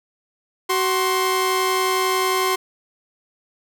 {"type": "tone pair together", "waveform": "sawtooth", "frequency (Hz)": [375.9, 1056.5], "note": ["F#4", "C6"], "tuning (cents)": [27, 16], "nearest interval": "octave + tritone", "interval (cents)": 1789, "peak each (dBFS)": -17, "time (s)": [0.69, 2.56], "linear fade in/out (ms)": 10, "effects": []}